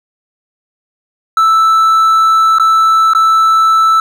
triangle tone with dropouts, 1318.5 Hz, E6, in tune, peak -4 dBFS, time 1.37-4 s, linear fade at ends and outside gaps 2 ms, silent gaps 2.585-2.597 / 3.135-3.149 s, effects none

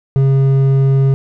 sine tone with hard clipping, 135.7 Hz, C#3, 36 cents flat, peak -10 dBFS, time 0.16-1.14 s, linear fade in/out 0 ms, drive 6 dB, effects none

